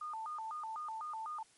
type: tone with vibrato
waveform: sine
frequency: 1041 Hz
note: C6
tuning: 9 cents flat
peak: -39 dBFS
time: 0.01-1.43 s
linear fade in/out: 5 ms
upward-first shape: square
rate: 4 Hz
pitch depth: 280 cents each way
effects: white hiss -66 dBFS RMS until 1.57 s + MP3 48 kbps